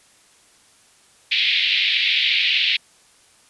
pink band-pass noise, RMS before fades -19 dBFS, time 1.31-2.77 s, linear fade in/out 10 ms, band 2200 to 4000 Hz, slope 48 dB/octave, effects white hiss -54 dBFS RMS until 3.49 s + resampled to 24000 Hz

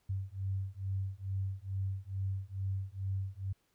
sine beating tone pair, 95.4 / 97.7 Hz, G2 / G2, -47 / -5 cents, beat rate 2.3 Hz, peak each -37 / -37 dBFS, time 0.09-3.53 s, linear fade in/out 10 ms, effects pink hiss -75 dBFS RMS until 3.74 s

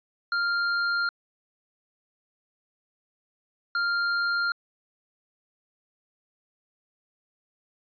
square tone pair in turn, 1396.9 / 1396.9 Hz, F6 / F6, 0 / 0 cents, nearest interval unison, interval 0 cents, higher neither, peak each -24 dBFS, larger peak neither, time 0.32-1.09 / 3.75-4.52 s, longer neither, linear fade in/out 2 ms, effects resampled to 11025 Hz

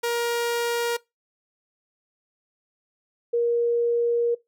sawtooth / sine tone pair in turn, 472.2 / 472.2 Hz, A#4 / A#4, +22 / +22 cents, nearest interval unison, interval 0 cents, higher neither, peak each -19 dBFS, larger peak neither, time 0.03-0.97 / 3.33-4.35 s, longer second, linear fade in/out 10 ms, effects noise-tail reverb RT60 0.2 s tail -22 dB re dry

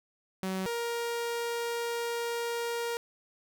sawtooth tone pair in turn, 188.9 / 469.7 Hz, F#3 / A#4, +36 / +13 cents, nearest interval octave + major third, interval 1577 cents, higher second, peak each -27 dBFS, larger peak neither, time 0.43-0.66 / 0.66-2.97 s, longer second, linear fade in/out 0 ms, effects none

